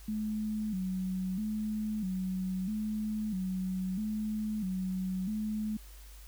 sine tone with vibrato, 200 Hz, G3, 35 cents sharp, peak -31 dBFS, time 0.08-5.77 s, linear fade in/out 5 ms, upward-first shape square, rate 0.77 Hz, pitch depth 120 cents each way, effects added 50 Hz sine -48 dBFS peak until 6.27 s + white hiss -57 dBFS RMS until 6.27 s

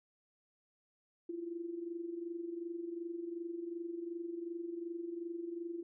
sine tone with amplitude modulation, 340.6 Hz, F4, 43 cents flat, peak -36 dBFS, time 1.29-5.83 s, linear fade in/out 5 ms, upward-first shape sine, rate 22.7 Hz, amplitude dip 65%, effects none

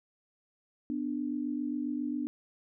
sine tone pair together, 248.4 / 295.8 Hz, B3 / D4, +10 / +13 cents, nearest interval minor third, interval 303 cents, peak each -34 / -33 dBFS, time 0.9-2.27 s, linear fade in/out 0 ms, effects none

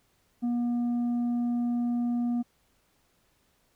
sine tone with tanh clipping, 240 Hz, B3, 49 cents flat, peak -26 dBFS, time 0.42-2.43 s, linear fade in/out 20 ms, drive 4 dB, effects pink hiss -69 dBFS RMS until 3.75 s

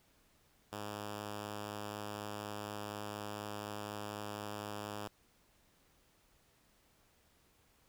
5% pulse tone, 104.1 Hz, G#2, 5 cents sharp, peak -30 dBFS, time 0.72-5.08 s, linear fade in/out 5 ms, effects pink hiss -70 dBFS RMS until 7.88 s

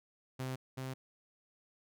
sawtooth tone pair in turn, 130 / 130.98 Hz, C3 / C3, -11 / +2 cents, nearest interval unison, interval 13 cents, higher second, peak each -33 / -35 dBFS, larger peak first, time 0.39-0.56 / 0.77-0.94 s, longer neither, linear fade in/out 10 ms, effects none

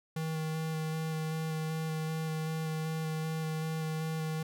square tone with vibrato, 158.6 Hz, D#3, 33 cents sharp, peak -33 dBFS, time 0.16-4.43 s, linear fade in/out 5 ms, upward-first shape square, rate 2.6 Hz, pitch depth 10 cents each way, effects none

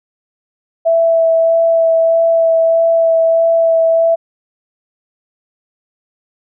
sine tone with vibrato, 659.3 Hz, E5, in tune, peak -8 dBFS, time 0.85-4.16 s, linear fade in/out 20 ms, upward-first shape sine, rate 1.6 Hz, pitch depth 11 cents each way, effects none

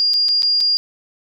sine tone with dropouts, 4820 Hz, D8, 44 cents sharp, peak -13 dBFS, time 0-0.77 s, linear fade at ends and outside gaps 0 ms, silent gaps 0.135-0.14 / 0.284-0.289 / 0.422-0.431 / 0.605-0.609 s, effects none

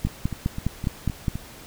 two click trains, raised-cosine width 5 ms, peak -17 / -10 dBFS, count 6 / 7, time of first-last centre 0.07-1.355 / 0.05-1.282 s, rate 3.89 / 4.87 Hz, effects pink hiss -44 dBFS RMS until 1.66 s

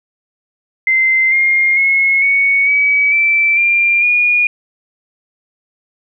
sine tone with pitch steps, 2076 / 2125 / 2174 / 2225 / 2277 / 2330 / 2385 / 2440 Hz, C7 / C7 / C#7 / C#7 / C#7 / D7 / D7 / D#7, -14 / +26 / -34 / +6 / +46 / -14 / +26 / -34 cents, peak -9 dBFS, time 0.87-4.47 s, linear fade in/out 2 ms, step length 450 ms, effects none

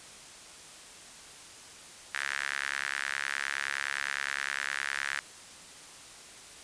sawtooth tone with high-pass filter, 69.7 Hz, C#2, 10 cents sharp, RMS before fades -34 dBFS, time 2.14-5.19 s, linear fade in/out 0 ms, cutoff 1700 Hz, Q 4.2, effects white hiss -49 dBFS RMS until 6.63 s + resampled to 22050 Hz

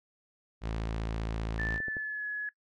sawtooth tone, 55.2 Hz, A1, 6 cents sharp, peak -28 dBFS, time 0.61-1.8 s, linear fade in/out 50 ms
sine tone with pitch glide, 1760 to 1694.2 Hz, A6 to G#6, 0 to +34 cents, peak -32 dBFS, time 1.59-2.49 s, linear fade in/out 2 ms, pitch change -66 cents, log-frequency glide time 1.81-2.25 s
clicks, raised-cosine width 2 ms, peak -28 dBFS, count 3, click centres 1.803 / 1.883 / 1.968 s
effects noise-tail reverb RT60 0.1 s tail -21 dB re dry + low-pass 5000 Hz 12 dB/octave

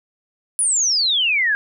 sine exponential sweep, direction down, 10170 to 1596 Hz, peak -15 dBFS, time 0.59-1.55 s, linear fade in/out 0 ms, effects none

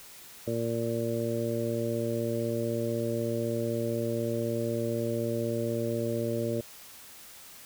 harmonic tone, 116 Hz, A#2, 8 cents flat, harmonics 1 / 2 / 3 / 4 / 5, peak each -34 / -34 / -34 / -34 / -34 dBFS, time 0.47-6.61 s, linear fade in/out 5 ms, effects white hiss -49 dBFS RMS until 7.65 s

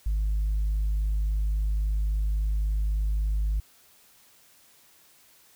sine tone, 51.8 Hz, G#1, 4 cents flat, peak -21 dBFS, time 0.06-3.6 s, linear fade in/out 5 ms, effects tanh soft clip ceiling -21 dBFS + white hiss -58 dBFS RMS until 5.55 s

